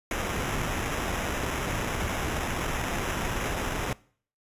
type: noise with sample-and-hold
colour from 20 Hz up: pink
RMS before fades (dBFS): -30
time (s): 0.11-3.93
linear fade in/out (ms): 2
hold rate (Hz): 4410
effects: noise-tail reverb RT60 0.5 s tail -22 dB re dry + resampled to 32000 Hz